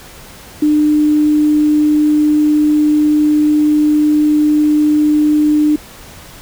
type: tone with quantisation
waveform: sine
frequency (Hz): 300.9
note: D4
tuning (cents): +42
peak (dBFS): -8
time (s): 0.62-5.76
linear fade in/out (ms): 5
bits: 6
effects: pink hiss -36 dBFS RMS until 6.41 s